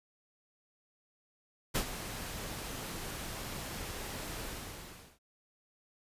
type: noise with ADSR envelope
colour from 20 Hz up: pink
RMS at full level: -30 dBFS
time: 1.74-5.19 s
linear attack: 19 ms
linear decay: 81 ms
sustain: -11 dB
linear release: 760 ms
effects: resampled to 32000 Hz